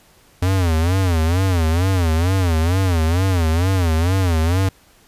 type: tone with vibrato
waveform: square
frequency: 87.31 Hz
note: F2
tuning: in tune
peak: -15 dBFS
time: 0.42-4.69 s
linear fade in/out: 5 ms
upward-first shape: sine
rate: 2.2 Hz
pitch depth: 170 cents each way
effects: pink hiss -52 dBFS RMS until 5.07 s + resampled to 32000 Hz